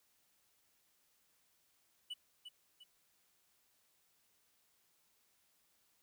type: tone with echo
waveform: triangle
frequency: 2960 Hz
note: F#7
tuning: in tune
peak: -39 dBFS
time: 2.1-2.14 s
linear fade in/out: 10 ms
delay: 350 ms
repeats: 2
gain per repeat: -7 dB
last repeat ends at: 2.84 s
effects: white hiss -75 dBFS RMS until 6.02 s